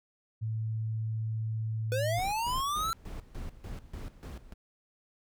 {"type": "tone", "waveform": "sine", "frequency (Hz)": 110.6, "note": "A2", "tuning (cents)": 9, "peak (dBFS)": -30, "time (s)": [0.41, 2.2], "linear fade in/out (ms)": 20}
{"type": "linear sweep", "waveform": "square", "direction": "up", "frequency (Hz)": [488.3, 1357], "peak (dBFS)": -30, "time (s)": [1.92, 2.93], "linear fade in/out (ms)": 0}
{"type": "noise with tremolo", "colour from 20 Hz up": "brown", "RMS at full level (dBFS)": -39, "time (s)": [2.17, 4.54], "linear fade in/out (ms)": 20, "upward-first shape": "square", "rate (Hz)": 3.4, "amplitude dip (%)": 80}
{"effects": []}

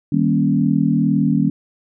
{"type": "chord", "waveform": "sine", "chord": "Eb dominant seventh", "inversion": "none", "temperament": "equal with one note detuned", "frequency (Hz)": [155.56, 196, 235.1, 277.2], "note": ["Eb3", "G3", "Bb3", "Db4"], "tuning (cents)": [0, 0, 15, 0], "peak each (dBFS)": -19, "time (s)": [0.12, 1.5], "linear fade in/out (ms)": 5, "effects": []}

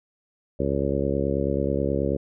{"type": "harmonic tone", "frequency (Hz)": 69.3, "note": "C#2", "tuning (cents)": 0, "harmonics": [1, 2, 3, 4, 5, 6, 7, 8], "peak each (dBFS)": [-30, -30, -30, -30, -30, -30, -30, -30], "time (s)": [0.59, 2.17], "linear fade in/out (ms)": 10, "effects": []}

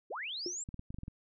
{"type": "linear sweep", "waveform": "sine", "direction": "up", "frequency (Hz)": [290.8, 7740], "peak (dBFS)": -37, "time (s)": [0.1, 0.64], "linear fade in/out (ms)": 10}
{"type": "tone with exponential decay", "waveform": "sine", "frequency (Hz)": 355.4, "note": "F4", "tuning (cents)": 30, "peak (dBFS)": -32, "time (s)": [0.46, 0.57], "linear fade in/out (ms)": 2, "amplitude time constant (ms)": 23}
{"type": "clicks", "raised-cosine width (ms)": 5, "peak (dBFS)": -30, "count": 8, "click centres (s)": [0.689, 0.743, 0.794, 0.905, 0.944, 0.986, 1.034, 1.081]}
{"effects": []}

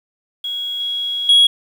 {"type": "tone with level steps", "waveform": "sine", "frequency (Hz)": 3322, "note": "G#7", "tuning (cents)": 0, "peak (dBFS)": [-21, -19, -5], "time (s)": [0.44, 1.47], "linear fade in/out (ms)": 5, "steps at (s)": [0.8, 1.29], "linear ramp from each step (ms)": 2, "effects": ["tanh soft clip ceiling -6 dBFS", "7-bit"]}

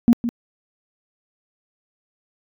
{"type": "tone with echo", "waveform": "sine", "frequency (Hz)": 236.2, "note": "A#3", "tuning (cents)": 23, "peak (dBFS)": -8, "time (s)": [0.08, 0.13], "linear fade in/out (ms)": 0, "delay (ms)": 160, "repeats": 1, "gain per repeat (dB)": -11, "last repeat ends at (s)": 0.29, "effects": ["tanh soft clip ceiling -4 dBFS"]}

